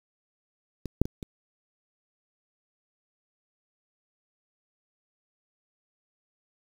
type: clicks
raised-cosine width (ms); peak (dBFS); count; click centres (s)
3; -21 / -6 / -20 / -24; 4; 0.857 / 1.016 / 1.055 / 1.228
effects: 7-bit